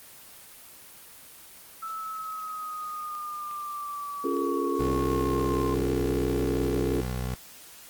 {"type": "exponential sweep", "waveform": "sine", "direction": "down", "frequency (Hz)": [1318.5, 1046.5], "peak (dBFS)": -32, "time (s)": [1.82, 5.75], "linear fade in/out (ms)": 10}
{"type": "clicks", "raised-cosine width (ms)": 0.2, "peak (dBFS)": -31, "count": 7, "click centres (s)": [3.151, 3.512, 4.368, 5.685, 5.803, 5.968, 6.909]}
{"type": "chord", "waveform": "sine", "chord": "Bb minor seventh", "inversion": "first", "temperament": "equal with one note detuned", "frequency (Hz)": [277.2, 349.2, 415.3, 454.5], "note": ["Db4", "F4", "Ab4", "Bb4"], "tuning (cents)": [0, 0, 0, -44], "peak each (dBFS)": [-30, -30, -31, -33], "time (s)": [4.24, 7.01], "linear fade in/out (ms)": 5}
{"type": "tone with pitch glide", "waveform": "20% pulse", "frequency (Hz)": [64.5, 62.66], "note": ["C2", "B1"], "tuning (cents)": [-24, 26], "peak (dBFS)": -24, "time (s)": [4.79, 7.35], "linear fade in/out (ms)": 10, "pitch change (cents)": -50, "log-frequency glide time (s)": [5.21, 6.07]}
{"effects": ["white hiss -48 dBFS RMS until 7.89 s", "Opus 24 kbps"]}